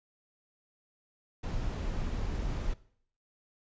brown noise, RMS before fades -33 dBFS, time 1.43-2.74 s, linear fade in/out 10 ms, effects noise-tail reverb RT60 0.6 s tail -19 dB re dry + resampled to 16000 Hz

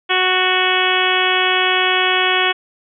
harmonic tone with a mistuned harmonic, 370 Hz, F#4, in tune, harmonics 1 / 2 / 3 / 4 / 5 / 6 / 7 / 8 / 9, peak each -22 / -22 / -22 / -22 / -22 / -22 / -22 / -22 / -22 dBFS, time 0.09-2.53 s, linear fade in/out 20 ms, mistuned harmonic 5, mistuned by -18 cents, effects none

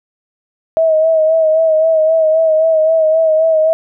sine tone with vibrato, 638 Hz, D#5, 43 cents sharp, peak -8 dBFS, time 0.77-3.73 s, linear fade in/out 0 ms, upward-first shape sine, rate 3.8 Hz, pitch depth 38 cents each way, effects none

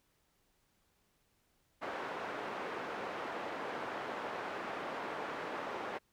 pink band-pass noise, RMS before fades -41 dBFS, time 1.81-5.99 s, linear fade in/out 20 ms, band 420 to 1600 Hz, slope 12 dB/octave, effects pink hiss -75 dBFS RMS until 6.12 s

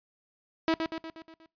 sawtooth tone with echo, 324.2 Hz, E4, 29 cents flat, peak -19 dBFS, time 0.68-0.74 s, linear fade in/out 0 ms, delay 120 ms, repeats 6, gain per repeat -5 dB, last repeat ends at 1.46 s, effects noise-tail reverb RT60 0.2 s tail -21 dB re dry + resampled to 11025 Hz

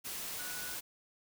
sine tone in noise, 1471 Hz, F#6, 11 cents flat, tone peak -46 dBFS, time 0.38-0.76 s, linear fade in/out 20 ms, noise white, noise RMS -41 dBFS, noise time 0.04-0.81 s, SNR -8 dB, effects none

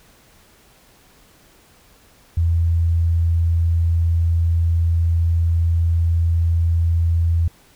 sine tone, 83.7 Hz, E2, 27 cents sharp, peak -14 dBFS, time 2.37-7.48 s, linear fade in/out 5 ms, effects pink hiss -52 dBFS RMS until 7.75 s

